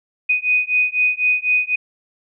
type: beating tone pair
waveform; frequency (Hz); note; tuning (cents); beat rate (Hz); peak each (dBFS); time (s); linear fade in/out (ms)
sine; 2489 / 2493; D#7 / D#7; 0 / +3; 4; -18; 0.29-1.76; 10
effects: none